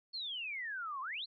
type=exponential two-way sweep; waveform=sine; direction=down then up; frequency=4435 to 1023 to 4435 Hz; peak=-38 dBFS; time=0.13-1.26 s; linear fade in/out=20 ms; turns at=1.01 s; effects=none